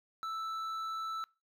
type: tone with hard clipping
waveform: sine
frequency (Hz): 1318.5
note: E6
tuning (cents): 0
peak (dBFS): -37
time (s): 0.23-1.24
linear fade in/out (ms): 0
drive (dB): 6
effects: noise-tail reverb RT60 0.3 s tail -24 dB re dry